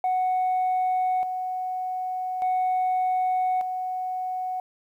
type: tone with tremolo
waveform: sine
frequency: 740 Hz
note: F#5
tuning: in tune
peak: -19 dBFS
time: 0.04-4.6 s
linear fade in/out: 2 ms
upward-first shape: square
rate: 0.42 Hz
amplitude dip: 55%
effects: tanh soft clip ceiling -19 dBFS + 10-bit